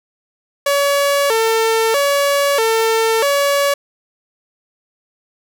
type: tone with vibrato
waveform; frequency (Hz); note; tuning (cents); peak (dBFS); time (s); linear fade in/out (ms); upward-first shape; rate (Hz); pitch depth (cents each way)
sawtooth; 504; B4; +35; -9; 0.66-3.74; 5; square; 0.78; 200
effects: none